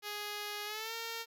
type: tone with pitch glide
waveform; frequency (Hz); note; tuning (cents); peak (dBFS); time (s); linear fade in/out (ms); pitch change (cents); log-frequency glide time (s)
5% pulse; 415.3 to 458.2; G#4 to A#4; 0 to -30; -27; 0.02-1.26; 50; +170; 0.65-0.94
effects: none